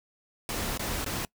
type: noise with dropouts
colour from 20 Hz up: pink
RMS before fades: -32 dBFS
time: 0.49-1.25 s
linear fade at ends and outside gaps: 1 ms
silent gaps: 0.775-0.794 / 1.045-1.062 s
effects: noise-tail reverb RT60 0.1 s tail -23 dB re dry